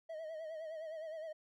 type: tone with vibrato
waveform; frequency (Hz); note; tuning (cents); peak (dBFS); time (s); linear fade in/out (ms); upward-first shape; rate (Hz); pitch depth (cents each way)
triangle; 636; D#5; +38; -40; 0.09-1.33; 10; sine; 9.7; 63
effects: none